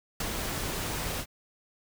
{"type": "noise with ADSR envelope", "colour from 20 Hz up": "pink", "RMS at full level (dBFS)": -29, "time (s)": [0.2, 1.26], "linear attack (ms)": 5, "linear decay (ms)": 19, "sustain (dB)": -4, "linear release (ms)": 62, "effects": []}